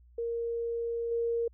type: tone with level steps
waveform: sine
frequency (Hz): 466.2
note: A#4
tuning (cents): 0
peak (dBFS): -30 / -27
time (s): 0.18-1.48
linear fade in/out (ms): 5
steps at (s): 1.11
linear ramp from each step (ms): 5
effects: added 60 Hz sine -55 dBFS peak until 1.53 s